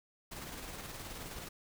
pink noise with tremolo, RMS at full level -44 dBFS, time 0.31-1.49 s, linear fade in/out 10 ms, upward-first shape square, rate 19 Hz, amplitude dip 30%, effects none

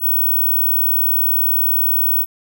sine tone, 15770 Hz, B9, 4 cents flat, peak -13 dBFS, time 0-2.26 s, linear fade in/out 50 ms, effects none

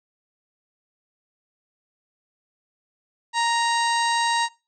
harmonic tone with a mistuned harmonic, 932.3 Hz, A#5, in tune, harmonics 1 / 2 / 3 / 4 / 5 / 6 / 7 / 8 / 9, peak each -21 / -27 / -32 / -30 / -33 / -38 / -37 / -40 / -36 dBFS, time 3.33-4.49 s, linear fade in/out 50 ms, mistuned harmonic 4, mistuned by +44 cents, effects noise-tail reverb RT60 0.3 s tail -23 dB re dry

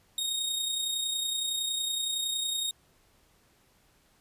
sawtooth tone with amplitude modulation, 3729 Hz, A#7, in tune, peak -24 dBFS, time 0.18-2.71 s, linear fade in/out 2 ms, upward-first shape sine, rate 30.8 Hz, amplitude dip 40%, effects pink hiss -65 dBFS RMS until 4.2 s + resampled to 32000 Hz

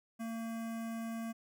square tone with notch filter, 227.4 Hz, A#3, 43 cents flat, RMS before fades -40 dBFS, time 0.19-1.33 s, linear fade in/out 20 ms, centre 4000 Hz, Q 1.1, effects none

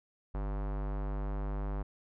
square tone with low-pass filter, 49.84 Hz, G1, 29 cents sharp, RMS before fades -35 dBFS, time 0.34-1.83 s, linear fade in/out 10 ms, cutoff 1100 Hz, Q 1.3, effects none

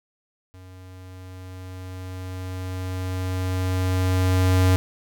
square tone with level ramp, 92.5 Hz, F#2, in tune, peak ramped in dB -43 to -15 dBFS, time 0.54-4.76 s, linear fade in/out 0 ms, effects none

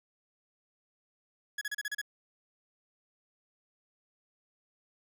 40% pulse tone bursts, 1679 Hz, G#6, 18 cents sharp, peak -32 dBFS, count 7, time 1.58-2.015 s, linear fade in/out 5 ms, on 33 ms, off 34 ms, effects none

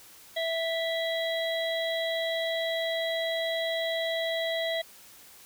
harmonic tone with a mistuned harmonic, 658 Hz, E5, 3 cents flat, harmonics 1 / 3 / 5 / 6, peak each -29 / -34 / -36 / -37 dBFS, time 0.36-4.82 s, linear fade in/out 10 ms, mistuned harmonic 6, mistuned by -17 cents, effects white hiss -52 dBFS RMS until 5.45 s

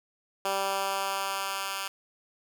10% pulse tone with high-pass filter sweep, 195.2 Hz, G3, 7 cents flat, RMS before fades -31 dBFS, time 0.45-1.88 s, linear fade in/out 2 ms, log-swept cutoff 530 to 1600 Hz, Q 0.95, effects none

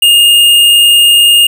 sine tone with tanh clipping, 2833 Hz, F7, 24 cents sharp, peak -4 dBFS, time 0.02-1.47 s, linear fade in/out 5 ms, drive 18 dB, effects none

